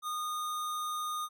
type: tone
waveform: square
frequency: 1228 Hz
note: D#6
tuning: 23 cents flat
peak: -34 dBFS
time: 0.02-1.29 s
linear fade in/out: 50 ms
effects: none